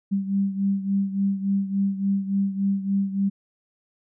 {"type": "beating tone pair", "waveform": "sine", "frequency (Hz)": [196, 199.5], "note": ["G3", "G3"], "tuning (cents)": [0, 31], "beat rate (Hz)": 3.5, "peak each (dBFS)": [-22, -27], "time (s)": [0.11, 3.3], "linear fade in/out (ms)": 20, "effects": []}